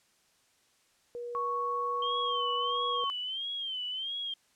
sine tone with pitch glide, 480 to 485 Hz, B4 to B4, -49 to -31 cents, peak -36 dBFS, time 1.15-3.04 s, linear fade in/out 0 ms, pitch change +18 cents, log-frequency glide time 1.29-2.22 s
sine tone, 1108.7 Hz, C#6, in tune, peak -30 dBFS, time 1.35-3.1 s, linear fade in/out 0 ms
sine tone with vibrato, 3136 Hz, G7, in tune, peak -33 dBFS, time 2.02-4.34 s, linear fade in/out 5 ms, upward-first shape sine, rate 1.5 Hz, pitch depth 100 cents each way
effects white hiss -68 dBFS RMS until 4.55 s + low-pass 9000 Hz 12 dB/octave

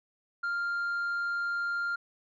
sine tone, 1396.9 Hz, F6, in tune, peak -26 dBFS, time 0.43-1.96 s, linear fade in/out 10 ms, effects tanh soft clip ceiling -28 dBFS

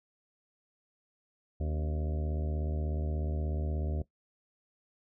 harmonic tone with a mistuned harmonic, 76.6 Hz, D#2, 27 cents flat, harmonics 1 / 2 / 3 / 4 / 5 / 6 / 7 / 8 / 9, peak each -31 / -39 / -44 / -45 / -45 / -50 / -48 / -49 / -52 dBFS, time 1.6-4.02 s, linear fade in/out 5 ms, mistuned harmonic 4, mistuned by -99 cents, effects noise-tail reverb RT60 0.1 s tail -17 dB re dry

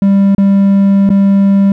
triangle tone with dropouts, 197.4 Hz, G3, 12 cents sharp, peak -3 dBFS, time 0.02-1.72 s, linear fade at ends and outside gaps 2 ms, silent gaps 0.349-0.381 / 1.092-1.102 s, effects none

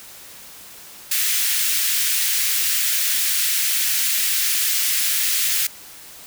white high-pass noise, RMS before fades -20 dBFS, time 1.11-5.67 s, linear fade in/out 5 ms, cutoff 1700 Hz, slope 24 dB/octave, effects white hiss -41 dBFS RMS until 6.26 s

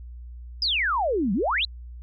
sine exponential two-way sweep, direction down then up, 5200 to 179.3 to 4210 Hz, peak -21 dBFS, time 0.62-1.65 s, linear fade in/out 2 ms, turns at 1.33 s, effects added 60 Hz sine -37 dBFS peak until 2.02 s

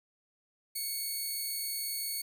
5% pulse tone pair together, 2217 / 4434 Hz, C#7 / C#8, 0 / 0 cents, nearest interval octave, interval 1200 cents, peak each -31 / -30 dBFS, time 0.75-2.22 s, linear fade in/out 10 ms, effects none

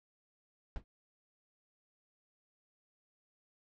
brown noise with exponential decay, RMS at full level -34 dBFS, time 0.76-0.84 s, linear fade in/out 0 ms, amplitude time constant 17 ms, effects low-pass 4000 Hz 12 dB/octave

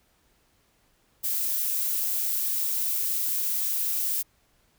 violet noise, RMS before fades -27 dBFS, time 1.23-4.23 s, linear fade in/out 20 ms, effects pink hiss -66 dBFS RMS until 4.78 s

